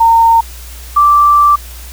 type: tone pair in turn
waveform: sine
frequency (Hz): 915 / 1170.4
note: A#5 / D6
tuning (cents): -32 / -6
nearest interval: major third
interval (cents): 426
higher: second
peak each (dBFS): -4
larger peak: neither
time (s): 0-0.41 / 0.96-1.56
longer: second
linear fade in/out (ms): 10
effects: added 60 Hz sine -28 dBFS peak until 1.92 s + white hiss -34 dBFS RMS until 1.92 s